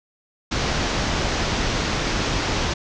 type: low-pass noise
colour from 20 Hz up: pink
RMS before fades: -23 dBFS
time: 0.51-2.74 s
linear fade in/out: 10 ms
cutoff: 6500 Hz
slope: 48 dB/octave
effects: none